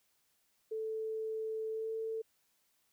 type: tone with pitch glide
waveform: sine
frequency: 440 to 445.4 Hz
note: A4 to A4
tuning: 0 to +21 cents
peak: -35 dBFS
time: 0.71-2.22 s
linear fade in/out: 10 ms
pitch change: +21 cents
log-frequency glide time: 1.7-1.92 s
effects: white hiss -75 dBFS RMS until 2.92 s